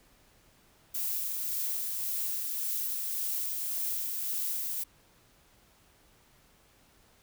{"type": "noise with tremolo", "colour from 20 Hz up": "violet", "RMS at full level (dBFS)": -32, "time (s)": [0.94, 4.84], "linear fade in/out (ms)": 10, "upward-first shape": "sine", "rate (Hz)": 1.8, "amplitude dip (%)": 25, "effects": ["pink hiss -63 dBFS RMS until 7.22 s"]}